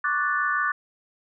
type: chord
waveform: sine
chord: D major seventh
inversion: third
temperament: equal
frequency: 1108.7 / 1174.7 / 1480 / 1760 Hz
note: C#6 / D6 / F#6 / A6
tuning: 0 / 0 / 0 / 0 cents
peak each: -32 / -26 / -26 / -27 dBFS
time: 0.04-0.72 s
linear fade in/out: 5 ms
effects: none